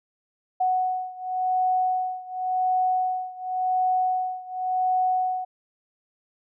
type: beating tone pair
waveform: sine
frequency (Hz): 740 / 740.91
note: F#5 / F#5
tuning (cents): 0 / +2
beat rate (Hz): 0.91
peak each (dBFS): -24 / -26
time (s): 0.6-5.45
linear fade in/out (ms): 10
effects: none